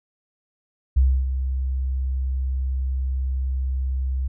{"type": "tone with ADSR envelope", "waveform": "sine", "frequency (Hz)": 65.41, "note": "C2", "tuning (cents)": 0, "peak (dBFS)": -12, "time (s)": [0.96, 4.28], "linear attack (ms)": 12, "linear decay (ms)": 280, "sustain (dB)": -9, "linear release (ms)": 9, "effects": []}